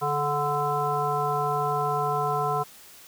harmonic tone with a mistuned harmonic, 146.83 Hz, D3, in tune, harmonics 1 / 3 / 5 / 7 / 9, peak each -32 / -30 / -28 / -28 / -31 dBFS, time 0.01-2.64 s, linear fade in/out 20 ms, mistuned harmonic 3, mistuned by -29 cents, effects white hiss -49 dBFS RMS until 3.07 s

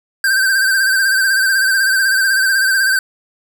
square tone with vibrato, 1562 Hz, G6, 7 cents flat, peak -12 dBFS, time 0.24-2.99 s, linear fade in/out 2 ms, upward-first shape sine, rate 16 Hz, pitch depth 52 cents each way, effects none

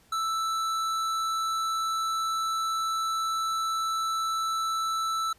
sine tone with hard clipping, 1321 Hz, E6, 3 cents sharp, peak -28 dBFS, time 0.12-5.33 s, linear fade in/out 5 ms, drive 13 dB, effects pink hiss -61 dBFS RMS until 5.38 s + resampled to 32000 Hz

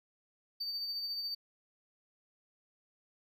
triangle tone with tremolo, 4600 Hz, D8, 37 cents flat, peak -33 dBFS, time 0.6-1.35 s, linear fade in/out 10 ms, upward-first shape sine, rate 14 Hz, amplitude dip 35%, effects none

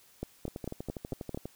two click trains, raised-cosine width 2 ms, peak -24 / -21 dBFS, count 13 / 6, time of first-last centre 0.48-1.456 / 0.23-1.346 s, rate 12.3 / 4.48 Hz, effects white hiss -61 dBFS RMS until 1.55 s

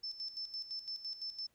sine tone with tremolo, 5290 Hz, E8, 5 cents sharp, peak -38 dBFS, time 0.03-1.47 s, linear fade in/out 10 ms, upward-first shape square, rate 5.9 Hz, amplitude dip 70%, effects pink hiss -75 dBFS RMS until 1.54 s

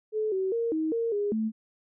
sine tone with pitch steps, 431.7 / 379.8 / 463.5 / 316 / 460.9 / 410 / 219.7 Hz, A4 / F#4 / A#4 / D#4 / A#4 / G#4 / A3, -33 / +45 / -10 / +27 / -20 / -22 / -2 cents, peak -25 dBFS, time 0.12-1.52 s, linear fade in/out 50 ms, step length 200 ms, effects none

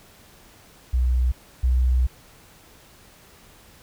sine tone pair in turn, 62.3 / 62.84 Hz, B1 / B1, +16 / +31 cents, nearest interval unison, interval 15 cents, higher second, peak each -17 / -16 dBFS, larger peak second, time 0.93-1.32 / 1.63-2.07 s, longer second, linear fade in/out 10 ms, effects pink hiss -51 dBFS RMS until 3.82 s

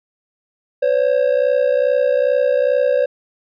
triangle ring-modulated tone, 538 Hz, C5, 48 cents sharp, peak -8 dBFS, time 0.82-3.06 s, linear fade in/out 10 ms, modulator 31.2 Hz, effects resampled to 11025 Hz

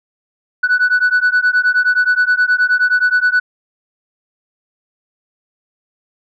sine beating tone pair, 1480 / 1489.5 Hz, F#6 / F#6, 0 / +11 cents, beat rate 9.5 Hz, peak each -12 dBFS, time 0.63-3.4 s, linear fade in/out 10 ms, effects tanh soft clip ceiling -7 dBFS

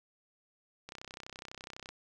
click train, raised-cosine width 0.2 ms, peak -27 dBFS, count 33, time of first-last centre 0.89-1.89 s, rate 32 Hz, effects none

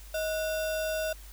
sine tone with sample-and-hold, 631 Hz, D#5, 24 cents sharp, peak -28 dBFS, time 0.14-1.13 s, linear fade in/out 5 ms, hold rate 2100 Hz, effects added 50 Hz sine -45 dBFS peak until 1.32 s + white hiss -53 dBFS RMS until 1.32 s

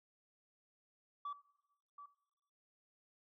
sine tone with echo, 1151 Hz, D6, 35 cents flat, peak -38 dBFS, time 1.25-1.33 s, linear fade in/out 5 ms, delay 730 ms, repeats 1, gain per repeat -12 dB, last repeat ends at 2.06 s, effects noise-tail reverb RT60 1.0 s tail -20 dB re dry + tanh soft clip ceiling -38 dBFS

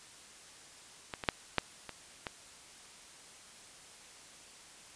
clicks, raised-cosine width 0.3 ms, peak -21 / -22 / -9 / -10 / -25 / -20 dBFS, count 6, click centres 1.138 / 1.238 / 1.288 / 1.583 / 1.893 / 2.268 s, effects white hiss -54 dBFS RMS until 4.95 s + resampled to 22050 Hz

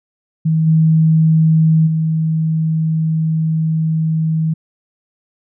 sine tone with level steps, 159.6 Hz, D#3, 44 cents sharp, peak -11 / -8 / -13 dBFS, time 0.45-4.54 s, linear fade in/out 10 ms, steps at 0.66 / 1.86 s, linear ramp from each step 20 ms, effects none

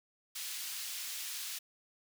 pink high-pass noise, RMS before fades -41 dBFS, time 0.35-1.59 s, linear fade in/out 10 ms, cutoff 3000 Hz, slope 12 dB/octave, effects none

